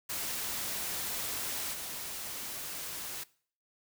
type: noise with level steps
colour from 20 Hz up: white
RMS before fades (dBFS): -36 / -40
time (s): 0.09-3.24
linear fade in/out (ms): 10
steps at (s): 1.72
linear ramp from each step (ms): 20
effects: noise-tail reverb RT60 0.5 s tail -21 dB re dry